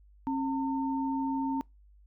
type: tone pair together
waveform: sine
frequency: 269.9 / 906.7 Hz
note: C#4 / A#5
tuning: -46 / -48 cents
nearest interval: octave + major sixth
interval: 2098 cents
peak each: -29 / -33 dBFS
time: 0.27-1.61 s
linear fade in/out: 0 ms
effects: noise-tail reverb RT60 0.2 s tail -25 dB re dry + added 50 Hz sine -55 dBFS peak until 2.06 s